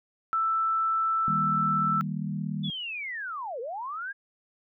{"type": "tone", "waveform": "sine", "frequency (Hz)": 1324, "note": "E6", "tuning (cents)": 7, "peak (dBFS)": -23, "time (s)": [0.33, 2.01], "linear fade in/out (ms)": 0}
{"type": "chord", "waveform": "sine", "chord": "Eb major", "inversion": "none", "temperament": "equal", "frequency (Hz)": [155.56, 196, 233.1], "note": ["Eb3", "G3", "Bb3"], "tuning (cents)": [0, 0, 0], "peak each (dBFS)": [-32, -32, -37], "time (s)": [1.28, 2.7], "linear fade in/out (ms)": 0}
{"type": "linear two-way sweep", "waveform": "sine", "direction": "down then up", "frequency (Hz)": [3500, 440, 1663], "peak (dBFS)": -32, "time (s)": [2.63, 4.13], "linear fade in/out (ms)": 20, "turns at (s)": 3.6}
{"effects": []}